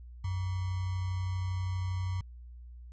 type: tone with sample-and-hold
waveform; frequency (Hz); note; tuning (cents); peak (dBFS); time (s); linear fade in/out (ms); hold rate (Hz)
sine; 92.5; F#2; 0; -30; 0.24-2.21; 5; 1050
effects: added 60 Hz sine -45 dBFS peak until 2.92 s + resampled to 16000 Hz